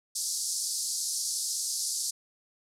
pink band-pass noise, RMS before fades -32 dBFS, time 0.15-2.11 s, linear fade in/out 10 ms, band 4600 to 11000 Hz, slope 48 dB/octave, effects none

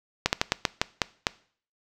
slowing click train, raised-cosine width 0.2 ms, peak -3 dBFS, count 8, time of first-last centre 0.26-1.268 s, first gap 69 ms, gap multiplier 1.24, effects noise-tail reverb RT60 0.5 s tail -21 dB re dry

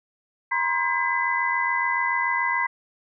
sine tone cluster, 957 / 1044 / 1608 / 2011 Hz, A#5 / C6 / G6 / B6, +45 / -4 / +44 / +31 cents, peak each -27 / -27 / -31 / -24 dBFS, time 0.51-2.67 s, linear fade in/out 10 ms, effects none

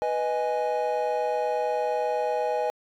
triangle chord, G# minor, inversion first, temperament equal, 493.9 / 622.3 / 830.6 Hz, B4 / D#5 / G#5, 0 / 0 / 0 cents, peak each -26 dBFS, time 0.02-2.7 s, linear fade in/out 0 ms, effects tanh soft clip ceiling -13 dBFS

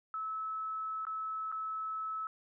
sine tone with dropouts, 1300 Hz, E6, 24 cents flat, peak -35 dBFS, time 0.14-2.27 s, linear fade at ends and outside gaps 1 ms, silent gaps 1.052-1.068 / 1.517-1.524 s, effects none

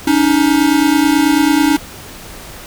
square tone pair together, 282.8 / 312 Hz, C#4 / D#4, +35 / +5 cents, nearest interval major second, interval 170 cents, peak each -13 dBFS, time 0.07-1.77 s, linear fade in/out 5 ms, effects pink hiss -33 dBFS RMS until 2.66 s

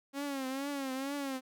sawtooth tone with vibrato, 273 Hz, C#4, 26 cents flat, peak -31 dBFS, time 0.13-1.41 s, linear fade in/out 50 ms, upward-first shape triangle, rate 2.2 Hz, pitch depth 100 cents each way, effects none

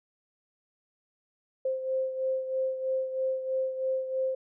sine beating tone pair, 523.3 / 526.4 Hz, C5 / C5, 0 / +10 cents, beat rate 3.1 Hz, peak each -28 / -35 dBFS, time 1.65-4.35 s, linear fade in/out 5 ms, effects none

